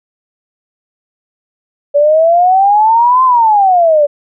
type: exponential two-way sweep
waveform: sine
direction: up then down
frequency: 569 to 1046.5 to 569 Hz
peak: -5 dBFS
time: 1.94-4.07 s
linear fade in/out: 20 ms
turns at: 3.24 s
effects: none